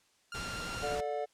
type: tone with vibrato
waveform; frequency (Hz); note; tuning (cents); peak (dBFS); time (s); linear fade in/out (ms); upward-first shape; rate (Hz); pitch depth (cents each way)
sawtooth; 1389; F6; -10; -36; 0.32-0.95; 2; square; 12; 14
type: noise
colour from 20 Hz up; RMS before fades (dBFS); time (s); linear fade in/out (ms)
pink; -41; 0.34-1.01; 10
type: chord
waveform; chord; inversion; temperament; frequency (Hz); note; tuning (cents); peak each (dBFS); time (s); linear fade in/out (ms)
triangle; D major; second; equal with one note detuned; 440 / 587.3 / 721.8; A4 / D5 / F#5; 0 / 0 / -43; -35; 0.82-1.26; 20
effects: white hiss -69 dBFS RMS until 1.33 s + low-pass 8000 Hz 12 dB/octave